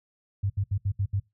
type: tone bursts at uneven times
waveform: sine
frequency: 99.2 Hz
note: G2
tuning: 21 cents sharp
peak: -23 dBFS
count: 6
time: 0.43-0.5 / 0.57-0.64 / 0.71-0.78 / 0.85-0.92 / 0.99-1.06 / 1.13-1.2 s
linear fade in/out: 10 ms
effects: noise-tail reverb RT60 0.2 s tail -21 dB re dry